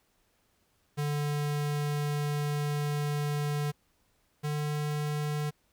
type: tone pair in turn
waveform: square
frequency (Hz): 146.83 / 148.97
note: D3 / D3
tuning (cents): 0 / +25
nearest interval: unison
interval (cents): 25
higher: second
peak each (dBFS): -29 / -30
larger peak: first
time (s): 0.97-3.72 / 4.43-5.51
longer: first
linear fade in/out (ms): 20
effects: pink hiss -71 dBFS RMS until 5.72 s